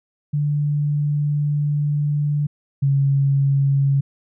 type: tone pair in turn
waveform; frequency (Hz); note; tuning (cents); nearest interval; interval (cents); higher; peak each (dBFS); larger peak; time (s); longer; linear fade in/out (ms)
sine; 146.83 / 138.59; D3 / C#3; 0 / 0; minor second; 100; first; -17 / -14; second; 0.33-2.47 / 2.82-4.01; first; 10
effects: none